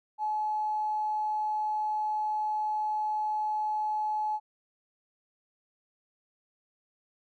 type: tone with tanh clipping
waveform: triangle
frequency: 854 Hz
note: G#5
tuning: 48 cents sharp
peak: -27 dBFS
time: 0.18-4.4 s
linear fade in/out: 50 ms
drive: 3 dB
effects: none